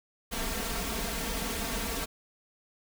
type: noise with comb filter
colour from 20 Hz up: pink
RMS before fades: -33 dBFS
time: 0.31-2.06 s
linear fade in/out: 20 ms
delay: 4.4 ms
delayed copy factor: +0.95
effects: none